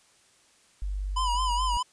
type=tone; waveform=sine; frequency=48.88 Hz; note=G1; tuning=4 cents flat; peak=-28 dBFS; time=0.82-1.77 s; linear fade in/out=0 ms
type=tone with vibrato; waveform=square; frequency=994 Hz; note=B5; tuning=11 cents sharp; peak=-26 dBFS; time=1.16-1.83 s; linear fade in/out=10 ms; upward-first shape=sine; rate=4.7 Hz; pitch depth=72 cents each way
effects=white hiss -61 dBFS RMS until 1.92 s + resampled to 22050 Hz